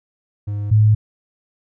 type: tone pair in turn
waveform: triangle / sine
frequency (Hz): 102.9 / 107.2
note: G#2 / A2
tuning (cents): -16 / -45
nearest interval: minor second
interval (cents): 71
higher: second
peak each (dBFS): -19 / -9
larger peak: second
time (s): 0.47-0.71 / 0.71-0.95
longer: neither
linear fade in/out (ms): 10
effects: none